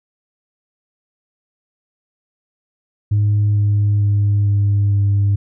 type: tone with pitch steps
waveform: sine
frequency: 103.83 / 102.99 / 102.16 / 101.34 / 100.53 Hz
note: G#2 / G#2 / G#2 / G#2 / G2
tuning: 0 / -14 / -28 / -42 / +44 cents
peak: -10 dBFS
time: 3.11-5.36 s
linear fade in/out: 10 ms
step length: 450 ms
effects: tanh soft clip ceiling -10 dBFS